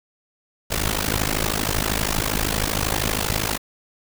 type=noise with amplitude modulation; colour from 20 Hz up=pink; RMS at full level=-19 dBFS; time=0.7-3.58 s; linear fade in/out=20 ms; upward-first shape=sine; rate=52.7 Hz; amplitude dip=95%; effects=none